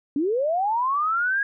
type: linear sweep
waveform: sine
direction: up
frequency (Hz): 266.5 to 1661.2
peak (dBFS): -20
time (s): 0.16-1.43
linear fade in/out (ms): 2
effects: none